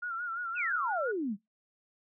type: tone with vibrato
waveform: sine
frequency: 1396.9 Hz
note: F6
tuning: in tune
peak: -33 dBFS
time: 0.02-1.12 s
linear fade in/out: 10 ms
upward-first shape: sine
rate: 5.8 Hz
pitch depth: 79 cents each way
type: exponential sweep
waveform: sine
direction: down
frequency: 2781 to 185 Hz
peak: -30 dBFS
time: 0.55-1.37 s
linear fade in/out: 50 ms
effects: noise-tail reverb RT60 0.2 s tail -26 dB re dry